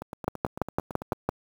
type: two click trains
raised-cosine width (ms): 1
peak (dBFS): -10 / -21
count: 7 / 11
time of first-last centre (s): 0.28-1.29 / 0.02-1.13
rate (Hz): 5.94 / 9.01
effects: high-pass 60 Hz 12 dB/octave + 7-bit